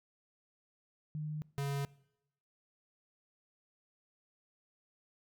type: tone pair in turn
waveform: sine / square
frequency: 152.4 / 140.28 Hz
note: D#3 / C#3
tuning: -36 / +21 cents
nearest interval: minor second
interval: 143 cents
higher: first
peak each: -36 / -34 dBFS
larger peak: second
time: 1.15-1.42 / 1.58-1.85 s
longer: neither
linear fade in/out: 0 ms
effects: noise-tail reverb RT60 0.8 s tail -22 dB re dry